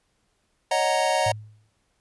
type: chord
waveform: square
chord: D# minor seventh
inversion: third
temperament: equal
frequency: 554.4 / 622.3 / 740 / 932.3 Hz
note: C#5 / D#5 / F#5 / A#5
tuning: 0 / 0 / 0 / 0 cents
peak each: -28 / -26 / -26 / -27 dBFS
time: 0.71-1.32 s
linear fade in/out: 5 ms
type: tone with exponential decay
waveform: sine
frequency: 106.8 Hz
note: G#2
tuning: 49 cents sharp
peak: -25 dBFS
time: 1.26-1.7 s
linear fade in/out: 5 ms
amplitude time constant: 94 ms
effects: pink hiss -70 dBFS RMS until 2 s + resampled to 24000 Hz